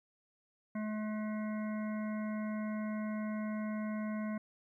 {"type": "harmonic tone", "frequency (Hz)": 214.1, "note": "A3", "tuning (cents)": -47, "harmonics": [1, 3, 5, 7, 9, 10], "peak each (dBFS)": [-35, -45, -49, -52, -54, -55], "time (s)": [0.75, 4.38], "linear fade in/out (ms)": 5, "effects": ["13-bit"]}